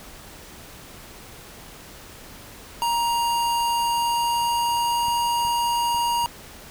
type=tone with pitch glide; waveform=square; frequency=940 to 946 Hz; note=A#5 to A#5; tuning=+14 to +25 cents; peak=-21 dBFS; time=2.82-6.26 s; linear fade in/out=0 ms; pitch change=+11 cents; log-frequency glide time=3.68-5.16 s
type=clicks; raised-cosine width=5 ms; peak=-28 dBFS; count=4; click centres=5.084 / 5.451 / 5.946 / 6.243 s
effects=pink hiss -43 dBFS RMS until 6.7 s

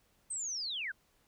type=linear sweep; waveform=sine; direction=down; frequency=8450 to 1428 Hz; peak=-35 dBFS; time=0.3-0.92 s; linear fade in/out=10 ms; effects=pink hiss -71 dBFS RMS until 1.27 s

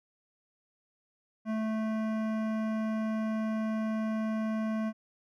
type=tone with hard clipping; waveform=sine; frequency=219.1 Hz; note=A3; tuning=7 cents flat; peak=-31 dBFS; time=1.45-4.93 s; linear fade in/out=50 ms; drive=15 dB; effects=none

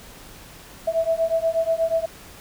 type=beating tone pair; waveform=sine; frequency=652 / 660.3 Hz; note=E5 / E5; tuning=-19 / +3 cents; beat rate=8.3 Hz; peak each=-22 dBFS; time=0.87-2.06 s; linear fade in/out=10 ms; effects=pink hiss -44 dBFS RMS until 2.4 s

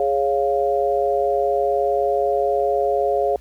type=chord; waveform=sine; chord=Db major; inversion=second; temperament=equal; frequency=415.3 / 554.4 / 698.5 Hz; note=Ab4 / Db5 / F5; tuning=0 / 0 / 0 cents; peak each=-21 dBFS; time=0-3.36 s; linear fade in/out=2 ms; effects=added 62 Hz sine -43 dBFS peak until 3.4 s + pink hiss -54 dBFS RMS until 3.4 s

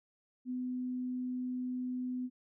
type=tone; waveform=sine; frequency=251.7 Hz; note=B3; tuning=33 cents sharp; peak=-34 dBFS; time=0.45-2.3 s; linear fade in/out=50 ms; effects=none

